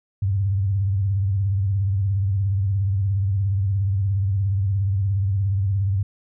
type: tone with vibrato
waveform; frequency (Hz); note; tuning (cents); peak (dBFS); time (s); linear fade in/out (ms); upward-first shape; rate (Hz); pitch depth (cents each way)
sine; 98; G2; 0; -18; 0.22-6.03; 5; triangle; 17; 120
effects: none